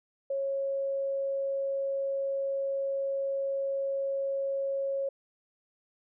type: tone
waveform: sine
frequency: 548 Hz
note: C#5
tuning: 20 cents flat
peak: -28 dBFS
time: 0.3-5.09 s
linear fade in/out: 5 ms
effects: none